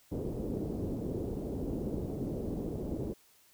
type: low-pass noise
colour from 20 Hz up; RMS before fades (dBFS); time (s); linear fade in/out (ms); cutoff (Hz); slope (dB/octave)
white; -36; 0.11-3.14; 20; 430; 24
effects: white hiss -64 dBFS RMS until 3.53 s